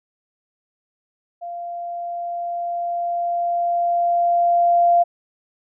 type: tone with level ramp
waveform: sine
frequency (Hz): 693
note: F5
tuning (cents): -14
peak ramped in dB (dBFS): -28 to -11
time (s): 1.41-5.04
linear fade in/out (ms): 20
effects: none